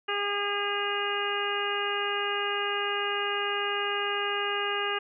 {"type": "harmonic tone with a mistuned harmonic", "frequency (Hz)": 406.7, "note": "G#4", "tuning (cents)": -36, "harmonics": [1, 2, 3, 4, 5, 6, 7], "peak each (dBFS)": [-33, -36, -33, -34, -38, -38, -33], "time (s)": [0.08, 4.99], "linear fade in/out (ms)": 10, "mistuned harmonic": 6, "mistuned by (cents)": 23, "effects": []}